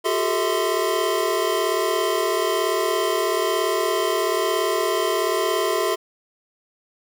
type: tone cluster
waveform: square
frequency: 364 / 400.9 / 442 / 647 / 1032 Hz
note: F#4 / G4 / A4 / E5 / C6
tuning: -28 / +39 / +8 / -32 / -24 cents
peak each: -27 dBFS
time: 0.04-5.96 s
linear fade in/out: 20 ms
effects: none